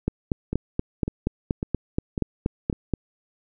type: two click trains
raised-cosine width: 3 ms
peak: -9 / -13 dBFS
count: 13 / 5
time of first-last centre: 0.08-2.937 / 0.53-2.728 s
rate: 4.2 / 1.82 Hz
effects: none